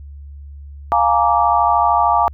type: chord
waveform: sine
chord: Bb dominant seventh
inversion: second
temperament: just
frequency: 699.2 / 839.1 / 932.3 / 1165.4 Hz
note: F5 / Ab5 / Bb5 / D6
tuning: +2 / +18 / 0 / -14 cents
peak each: -17 dBFS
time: 0.92-2.28 s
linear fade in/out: 0 ms
effects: added 71 Hz sine -32 dBFS peak until 2.33 s